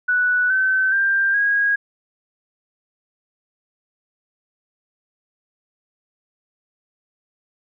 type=tone with pitch steps; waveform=sine; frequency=1480 / 1532.2 / 1586.2 / 1642.2 Hz; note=F#6 / G6 / G6 / G#6; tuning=0 / -40 / +20 / -20 cents; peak=-15 dBFS; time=0.08-1.76 s; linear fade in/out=10 ms; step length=420 ms; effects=none